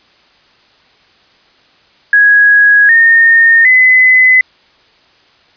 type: tone with pitch steps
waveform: sine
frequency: 1661.2 / 1832.6 / 2022 Hz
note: G#6 / A#6 / B6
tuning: 0 / -30 / +40 cents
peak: -3 dBFS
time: 2.13-4.41 s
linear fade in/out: 2 ms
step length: 760 ms
effects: white hiss -48 dBFS RMS until 5.56 s + resampled to 11025 Hz